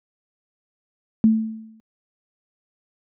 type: tone with exponential decay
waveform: sine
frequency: 220.9 Hz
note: A3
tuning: 7 cents sharp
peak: -9 dBFS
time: 1.24-1.8 s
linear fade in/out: 0 ms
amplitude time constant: 120 ms
effects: high-pass 100 Hz 12 dB/octave